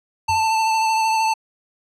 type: tone with vibrato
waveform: square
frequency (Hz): 886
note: A5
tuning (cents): +12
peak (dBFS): -17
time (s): 0.28-1.34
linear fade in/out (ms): 10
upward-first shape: sine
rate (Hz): 13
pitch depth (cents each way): 20
type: tone with exponential decay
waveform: sine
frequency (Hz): 89.7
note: F2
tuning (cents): +47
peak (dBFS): -25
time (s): 0.29-0.56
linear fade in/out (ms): 5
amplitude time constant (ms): 57
effects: low-pass 8000 Hz 12 dB/octave